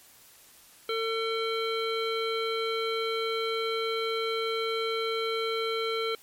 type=harmonic tone; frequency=450 Hz; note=A4; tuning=39 cents sharp; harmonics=1 / 3 / 5 / 7 / 9; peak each=-29 / -34 / -36 / -37 / -39 dBFS; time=0.89-6.15 s; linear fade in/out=2 ms; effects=white hiss -55 dBFS RMS until 6.22 s + MP3 64 kbps